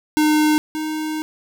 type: tone pair in turn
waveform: square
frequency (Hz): 305 / 310.3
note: D#4 / D#4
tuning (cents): -34 / -5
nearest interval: unison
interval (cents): 29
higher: second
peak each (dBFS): -14 / -23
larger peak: first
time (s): 0.17-0.58 / 0.75-1.22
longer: second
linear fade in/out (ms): 0
effects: none